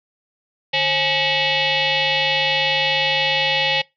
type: tone with frequency modulation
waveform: sine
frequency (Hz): 152.8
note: D#3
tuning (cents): -31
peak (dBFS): -16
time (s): 0.73-3.82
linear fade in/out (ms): 10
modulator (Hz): 690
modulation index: 5.2
effects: noise-tail reverb RT60 0.2 s tail -23 dB re dry